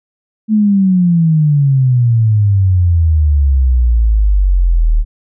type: exponential sweep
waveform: sine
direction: down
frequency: 220 to 37.56 Hz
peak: -7 dBFS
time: 0.48-5.05 s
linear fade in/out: 50 ms
effects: none